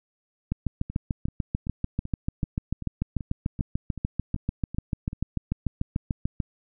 two click trains, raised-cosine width 5 ms, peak -22 / -13 dBFS, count 12 / 41, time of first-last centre 0.9-5.131 / 0.52-6.402 s, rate 2.6 / 6.8 Hz, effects none

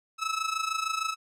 sawtooth tone with amplitude modulation, 1300 Hz, E6, 24 cents flat, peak -21 dBFS, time 0.18-1.16 s, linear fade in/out 50 ms, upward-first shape sine, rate 26.5 Hz, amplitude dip 75%, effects low-pass 9000 Hz 12 dB/octave

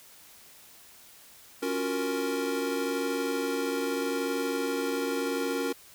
square chord, Gb major seventh, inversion second, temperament equal, 277.2 / 349.2 / 370 / 466.2 Hz, Db4 / F4 / Gb4 / Bb4, 0 / 0 / 0 / 0 cents, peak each -33 / -38 / -37 / -32 dBFS, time 1.62-5.73 s, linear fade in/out 10 ms, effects white hiss -53 dBFS RMS until 5.94 s

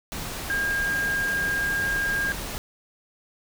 sine tone in noise, 1615 Hz, G#6, 49 cents flat, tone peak -23 dBFS, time 0.5-2.32 s, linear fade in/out 0 ms, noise pink, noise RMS -33 dBFS, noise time 0.12-2.58 s, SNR +7 dB, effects none

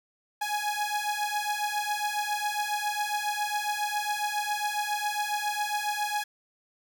sawtooth beating tone pair, 830.6 / 837.9 Hz, G#5 / G#5, 0 / +15 cents, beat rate 7.3 Hz, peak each -27 / -27 dBFS, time 0.41-6.24 s, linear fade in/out 10 ms, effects none

